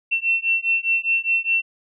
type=beating tone pair; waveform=sine; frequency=2699 / 2703.9 Hz; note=E7 / E7; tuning=+40 / +43 cents; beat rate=4.9 Hz; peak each=-21 dBFS; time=0.11-1.62 s; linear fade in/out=20 ms; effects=none